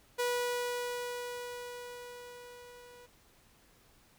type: tone with level ramp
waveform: sawtooth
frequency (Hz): 488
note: B4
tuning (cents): -21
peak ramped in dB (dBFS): -25 to -49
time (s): 0.18-3.07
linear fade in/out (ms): 20
effects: pink hiss -64 dBFS RMS until 4.18 s